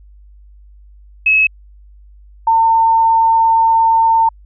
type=tone pair in turn; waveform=sine; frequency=2577 / 904.3 Hz; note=E7 / A5; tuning=-40 / +47 cents; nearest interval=octave + tritone; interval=1813 cents; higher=first; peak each=-8 dBFS; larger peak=neither; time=1.26-1.47 / 2.47-4.29 s; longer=second; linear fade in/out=5 ms; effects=added 50 Hz sine -39 dBFS peak until 4.45 s